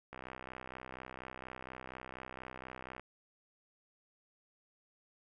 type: click train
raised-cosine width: 0.5 ms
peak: -30 dBFS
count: 185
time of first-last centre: 0.13-2.996 s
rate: 64.2 Hz
effects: none